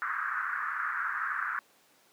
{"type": "band-pass noise", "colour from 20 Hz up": "pink", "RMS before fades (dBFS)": -33, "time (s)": [0.02, 1.59], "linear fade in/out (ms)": 0, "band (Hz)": [1200, 1700], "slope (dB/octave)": 48, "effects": ["pink hiss -63 dBFS RMS until 2.12 s", "high-pass 300 Hz 12 dB/octave"]}